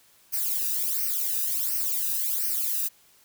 violet noise with flanger, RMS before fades -27 dBFS, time 0.32-2.89 s, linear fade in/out 20 ms, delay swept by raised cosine 0.27 to 0.94 ms, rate 1.4 Hz, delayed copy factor -0.95, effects white hiss -59 dBFS RMS until 3.24 s

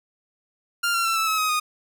sawtooth tone with pitch steps, 1396.9 / 1368.9 / 1341.5 / 1314.7 / 1288.4 / 1262.6 / 1237.3 Hz, F6 / F6 / E6 / E6 / E6 / D#6 / D#6, 0 / -35 / +30 / -5 / -40 / +25 / -10 cents, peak -17 dBFS, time 0.83-1.6 s, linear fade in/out 10 ms, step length 110 ms, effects none

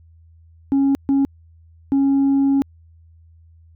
sine tone bursts at uneven times, 275.2 Hz, C#4, 12 cents flat, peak -11 dBFS, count 3, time 0.72-0.95 / 1.09-1.25 / 1.92-2.62 s, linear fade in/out 0 ms, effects tanh soft clip ceiling -12 dBFS + added 82 Hz sine -46 dBFS peak until 3.75 s

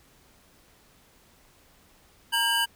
square tone cluster, 930 / 1611 / 2981 Hz, A#5 / G6 / F#7, -4 / +47 / +12 cents, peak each -29 / -28 / -26 dBFS, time 2.32-2.66 s, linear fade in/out 20 ms, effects pink hiss -59 dBFS RMS until 2.75 s

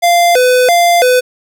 square tone with vibrato, 590 Hz, D5, 8 cents sharp, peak -7 dBFS, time 0.02-1.21 s, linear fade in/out 20 ms, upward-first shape square, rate 1.5 Hz, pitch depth 280 cents each way, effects none

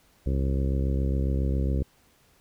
harmonic tone, 67.3 Hz, C2, 49 cents sharp, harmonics 1 / 2 / 3 / 4 / 5 / 6 / 7 / 8, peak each -24 / -30 / -34 / -36 / -38 / -40 / -41 / -42 dBFS, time 0.26-1.83 s, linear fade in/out 5 ms, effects pink hiss -62 dBFS RMS until 2.4 s

